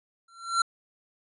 square tone with exponential growth, 1362 Hz, F6, 44 cents flat, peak -19 dBFS, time 0.28-0.62 s, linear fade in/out 5 ms, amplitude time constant 73 ms, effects resampled to 24000 Hz

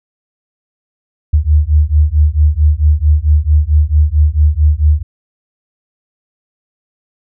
sine beating tone pair, 73.42 / 77.92 Hz, D2 / D#2, 0 / +3 cents, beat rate 4.5 Hz, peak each -10 dBFS, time 1.33-5.03 s, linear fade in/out 10 ms, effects none

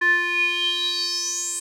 square tone with band-pass filter sweep, 350.2 Hz, F4, 5 cents sharp, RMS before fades -23 dBFS, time 0.01-1.6 s, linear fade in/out 10 ms, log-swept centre 1600 to 8300 Hz, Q 8.7, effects none

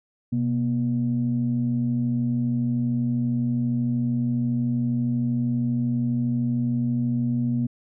sine tone pair together, 126.8 / 239.4 Hz, B2 / A#3, +46 / +46 cents, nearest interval major seventh, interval 1100 cents, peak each -24 / -22 dBFS, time 0.32-7.67 s, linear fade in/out 10 ms, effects tanh soft clip ceiling -14 dBFS

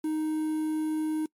triangle tone with quantisation, 311.1 Hz, D#4, in tune, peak -24 dBFS, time 0.04-1.26 s, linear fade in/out 5 ms, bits 8, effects noise-tail reverb RT60 0.1 s tail -25 dB re dry + MP3 64 kbps

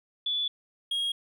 sine / triangle tone pair in turn, 3451 / 3274 Hz, A7 / G#7, -34 / -25 cents, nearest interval minor second, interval 91 cents, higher first, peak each -26 / -25 dBFS, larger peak second, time 0.26-0.48 / 0.91-1.12 s, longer first, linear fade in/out 5 ms, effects none

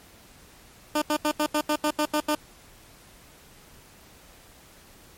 15% pulse tone bursts, 301.3 Hz, D4, 44 cents sharp, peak -15 dBFS, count 10, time 0.95-2.351 s, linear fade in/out 5 ms, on 69 ms, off 79 ms, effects pink hiss -52 dBFS RMS until 5.17 s + MP3 64 kbps

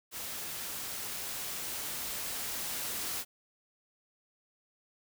white noise with level ramp, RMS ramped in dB -40 to -36 dBFS, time 0.11-3.25 s, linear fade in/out 50 ms, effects none

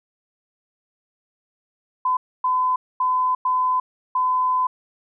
sine tone bursts at uneven times, 1014 Hz, B5, 45 cents sharp, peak -17 dBFS, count 5, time 2.05-2.17 / 2.44-2.76 / 3-3.35 / 3.45-3.8 / 4.15-4.67 s, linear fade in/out 5 ms, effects none

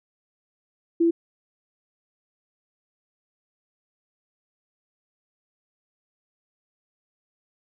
sine tone, 335.4 Hz, E4, 30 cents sharp, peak -16 dBFS, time 1-1.11 s, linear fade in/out 10 ms, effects none

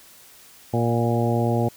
harmonic tone with a mistuned harmonic, 117.4 Hz, A#2, 13 cents sharp, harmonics 1 / 2 / 3 / 4 / 5 / 6 / 7, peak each -22 / -25 / -27 / -28 / -29 / -30 / -30 dBFS, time 0.73-1.69 s, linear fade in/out 10 ms, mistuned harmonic 6, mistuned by +20 cents, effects white hiss -49 dBFS RMS until 1.76 s

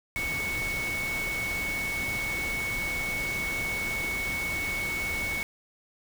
sine tone in noise, 2216 Hz, C#7, 1 cent flat, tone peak -29 dBFS, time 0.16-5.43 s, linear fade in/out 0 ms, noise pink, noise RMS -36 dBFS, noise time 0.16-5.43 s, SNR +4 dB, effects none

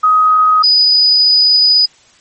sine tone pair in turn, 1258 / 4966 Hz, D#6 / D#8, +19 / -4 cents, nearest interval 2 octaves, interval 2377 cents, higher second, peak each -6 dBFS, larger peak neither, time 0.03-0.63 / 0.63-1.86 s, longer second, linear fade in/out 10 ms, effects white hiss -47 dBFS RMS until 2.2 s + MP3 32 kbps

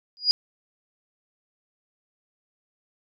sine tone with exponential growth, 4883 Hz, D#8, 33 cents flat, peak -11 dBFS, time 0.17-0.31 s, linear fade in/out 0 ms, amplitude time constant 29 ms, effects none

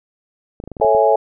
clicks, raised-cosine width 2 ms, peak -18 dBFS, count 8, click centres 0.601 / 0.639 / 0.676 / 0.717 / 0.768 / 0.8 / 0.848 / 0.949 s
sine chord, A major seventh, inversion none, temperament equal, 440 / 554.4 / 659.3 / 830.6 Hz, A4 / C#5 / E5 / G#5, 0 / 0 / 0 / 0 cents, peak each -16 dBFS, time 0.81-1.16 s, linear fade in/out 5 ms
effects none

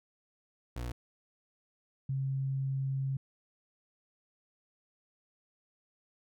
30% pulse / sine tone pair in turn, 60.1 / 134.92 Hz, B1 / C#3, -46 / -46 cents, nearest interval octave + major second, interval 1400 cents, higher second, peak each -33 / -30 dBFS, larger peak second, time 0.76-0.92 / 2.09-3.17 s, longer second, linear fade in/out 5 ms, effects none

